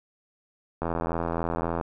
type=click train; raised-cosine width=1 ms; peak=-14 dBFS; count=84; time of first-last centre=0.82-1.812 s; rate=83.7 Hz; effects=none